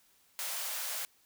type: high-pass noise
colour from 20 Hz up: white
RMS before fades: -37 dBFS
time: 0.39-1.05 s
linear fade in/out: 0 ms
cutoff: 520 Hz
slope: 48 dB/octave
effects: white hiss -67 dBFS RMS until 1.25 s